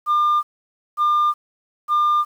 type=tone bursts; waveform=sine; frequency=1200 Hz; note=D6; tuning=37 cents sharp; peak=-12 dBFS; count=3; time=0.06-2.25 s; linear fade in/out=50 ms; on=370 ms; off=540 ms; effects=tanh soft clip ceiling -13 dBFS + 8-bit